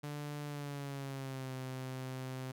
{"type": "tone with pitch glide", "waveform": "sawtooth", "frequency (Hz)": [146.83, 130.06], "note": ["D3", "C3"], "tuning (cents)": [0, -10], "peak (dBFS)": -36, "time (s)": [0.03, 2.52], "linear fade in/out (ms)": 10, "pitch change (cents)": -210, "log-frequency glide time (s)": [0.45, 1.54], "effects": []}